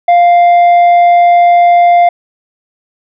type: tone with tanh clipping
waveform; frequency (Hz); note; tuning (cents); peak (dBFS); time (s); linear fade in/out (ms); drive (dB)
triangle; 698.5; F5; 0; -4; 0.08-2.09; 5; 9
effects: none